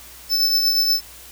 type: tone with tremolo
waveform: square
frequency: 5274 Hz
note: E8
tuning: in tune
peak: -14 dBFS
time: 0.29-1.01 s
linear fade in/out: 50 ms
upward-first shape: triangle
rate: 8.4 Hz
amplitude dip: 45%
effects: added 60 Hz sine -49 dBFS peak until 1.31 s + white hiss -42 dBFS RMS until 1.31 s